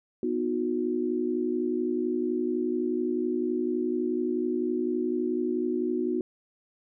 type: chord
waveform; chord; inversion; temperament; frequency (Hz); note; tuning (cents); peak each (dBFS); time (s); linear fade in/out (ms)
sine; B major; none; equal with one note detuned; 246.9 / 311.1 / 362.8; B3 / D#4 / F#4; 0 / 0 / -34; -30 / -31 / -28; 0.23-6.21; 2
effects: none